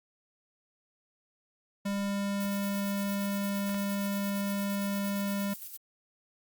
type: tone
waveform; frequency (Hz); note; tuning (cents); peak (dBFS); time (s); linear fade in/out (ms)
square; 200; G3; +35; -30; 1.85-5.54; 10
type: noise with tremolo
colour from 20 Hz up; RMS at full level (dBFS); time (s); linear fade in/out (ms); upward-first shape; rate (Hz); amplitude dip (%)
violet; -41; 2.4-5.77; 5; square; 8.7; 45
type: clicks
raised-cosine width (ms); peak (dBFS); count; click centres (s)
0.3; -28 / -25; 2; 3.694 / 3.745
effects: Opus 48 kbps